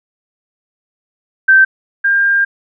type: tone pair in turn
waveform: sine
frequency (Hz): 1555 / 1601.5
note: G6 / G6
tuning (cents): -14 / +37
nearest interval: minor second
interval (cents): 51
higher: second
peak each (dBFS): -4 / -9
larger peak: first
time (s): 1.48-1.65 / 2.04-2.45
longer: second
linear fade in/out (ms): 10
effects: none